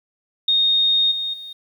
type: tone with level steps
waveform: sine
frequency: 3700 Hz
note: A#7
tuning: 14 cents flat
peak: -14 / -22 / -32 dBFS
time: 0.48-1.53 s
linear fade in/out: 5 ms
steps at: 1.11 / 1.33 s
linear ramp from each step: 10 ms
effects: 9-bit